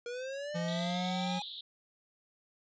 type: linear sweep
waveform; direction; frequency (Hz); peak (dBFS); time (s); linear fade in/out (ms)
square; up; 472.4 to 830.6; -38; 0.06-1.42; 2
type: tone with pitch glide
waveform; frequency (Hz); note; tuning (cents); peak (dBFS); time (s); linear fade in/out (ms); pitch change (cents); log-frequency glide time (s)
square; 171.1 to 181.27; F3 to F#3; -35 to -35; -34; 0.54-1.4; 20; +100; 0.66-0.98
type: band-pass noise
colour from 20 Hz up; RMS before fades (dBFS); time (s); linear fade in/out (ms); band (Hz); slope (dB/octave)
white; -44; 0.68-1.61; 5; 3300 to 4000; 96
effects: resampled to 16000 Hz